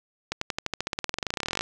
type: accelerating click train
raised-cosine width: 0.2 ms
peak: -10 dBFS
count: 29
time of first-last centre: 0.32-1.61 s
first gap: 94 ms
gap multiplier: 0.94
effects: none